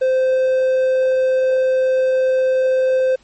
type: tone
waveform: triangle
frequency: 519 Hz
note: C5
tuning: 14 cents flat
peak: -11 dBFS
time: 0.01-3.16 s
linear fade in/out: 10 ms
effects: pink hiss -54 dBFS RMS until 3.23 s + MP3 32 kbps